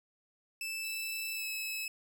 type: tone with pitch glide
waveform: sawtooth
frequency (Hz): 2637 to 2590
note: E7 to E7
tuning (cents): 0 to -31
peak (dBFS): -33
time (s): 0.61-1.88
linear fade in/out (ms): 2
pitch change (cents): -31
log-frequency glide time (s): 1.34-1.46
type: tone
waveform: 10% pulse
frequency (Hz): 3971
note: B7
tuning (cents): +9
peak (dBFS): -36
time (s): 0.83-1.86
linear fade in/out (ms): 20
effects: none